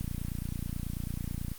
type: click train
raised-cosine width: 5 ms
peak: -22 dBFS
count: 45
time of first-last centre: 0.01-1.517 s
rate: 29.2 Hz
effects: white hiss -49 dBFS RMS until 1.58 s + Opus 32 kbps